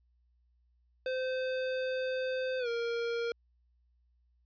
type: tone with pitch glide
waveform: square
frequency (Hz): 516 to 467.7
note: C5 to A#4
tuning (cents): -24 to +6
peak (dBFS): -32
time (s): 1.06-3.32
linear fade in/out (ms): 2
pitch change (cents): -170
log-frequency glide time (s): 2.59-2.68
effects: added 60 Hz sine -67 dBFS peak until 4.45 s + resampled to 11025 Hz